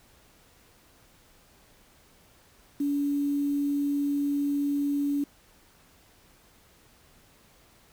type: tone with quantisation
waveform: sine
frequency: 285.5 Hz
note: D4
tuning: 49 cents flat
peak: -24 dBFS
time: 2.8-5.24 s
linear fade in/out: 5 ms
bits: 8
effects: pink hiss -59 dBFS RMS until 7.92 s